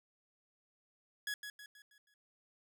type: tone with echo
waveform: sawtooth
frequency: 1678 Hz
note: G#6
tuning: 17 cents sharp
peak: -33 dBFS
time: 1.27-1.34 s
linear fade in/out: 2 ms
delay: 160 ms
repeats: 5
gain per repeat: -7 dB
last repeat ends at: 2.14 s
effects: none